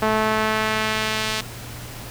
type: tone with band-pass filter sweep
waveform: sawtooth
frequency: 217.5 Hz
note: A3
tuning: 20 cents flat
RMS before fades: -22 dBFS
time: 0.02-1.41 s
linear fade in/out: 5 ms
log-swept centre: 960 to 4000 Hz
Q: 0.83
effects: added 117 Hz sine -37 dBFS peak until 2.1 s + pink hiss -37 dBFS RMS until 2.1 s